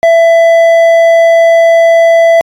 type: tone with hard clipping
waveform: sine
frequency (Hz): 666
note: E5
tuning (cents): +18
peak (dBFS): -4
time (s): 0.03-2.41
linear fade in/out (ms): 0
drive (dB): 6
effects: AAC 64 kbps